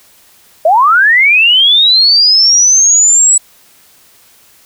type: linear sweep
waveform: sine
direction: up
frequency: 602 to 7902 Hz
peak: -4 dBFS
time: 0.65-3.38 s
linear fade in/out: 5 ms
effects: white hiss -45 dBFS RMS until 4.65 s